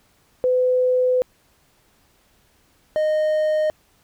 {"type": "tone pair in turn", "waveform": ["sine", "triangle"], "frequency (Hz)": [505, 617], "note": ["B4", "D#5"], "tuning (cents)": [39, -15], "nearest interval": "minor third", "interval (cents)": 346, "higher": "second", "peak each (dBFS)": -15, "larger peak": "neither", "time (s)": [[0.44, 1.22], [2.96, 3.7]], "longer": "first", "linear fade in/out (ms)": 0, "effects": ["pink hiss -60 dBFS RMS until 4.03 s"]}